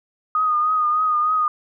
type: tone with vibrato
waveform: sine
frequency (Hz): 1237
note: D#6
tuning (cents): -10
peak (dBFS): -16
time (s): 0.35-1.48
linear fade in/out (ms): 2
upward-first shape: triangle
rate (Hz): 3.3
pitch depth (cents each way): 44
effects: none